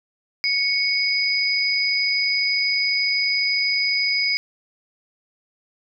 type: tone pair together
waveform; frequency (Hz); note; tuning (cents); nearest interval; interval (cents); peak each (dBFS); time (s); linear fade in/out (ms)
sine; 2217 / 4963; C#7 / D#8; 0 / -5; octave + major second; 1395; -21; 0.44-4.37; 0
effects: none